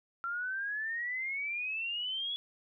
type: exponential sweep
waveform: sine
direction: up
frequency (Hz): 1361 to 3400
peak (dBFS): -33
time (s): 0.24-2.36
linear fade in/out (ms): 0
effects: none